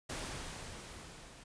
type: noise with level ramp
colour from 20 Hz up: pink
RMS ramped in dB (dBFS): -40 to -55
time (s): 0.09-1.44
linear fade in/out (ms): 10
effects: resampled to 22050 Hz